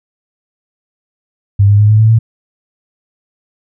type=tone with pitch steps; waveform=sine; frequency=100 / 102.46 / 104.97 / 107.55 / 110.19 / 112.9 Hz; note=G2 / G#2 / G#2 / A2 / A2 / A2; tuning=+35 / -23 / +19 / -39 / +3 / +45 cents; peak=-4 dBFS; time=1.59-2.19 s; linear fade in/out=10 ms; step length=100 ms; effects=none